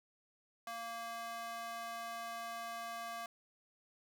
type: tone with high-pass filter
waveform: square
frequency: 231.2 Hz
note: A#3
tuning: 14 cents flat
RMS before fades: -44 dBFS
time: 0.67-3.26 s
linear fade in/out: 2 ms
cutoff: 880 Hz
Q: 2.6
effects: none